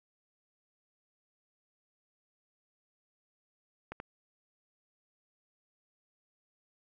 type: clicks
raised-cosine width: 0.5 ms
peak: -25 dBFS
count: 2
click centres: 3.92 / 4.001 s
effects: none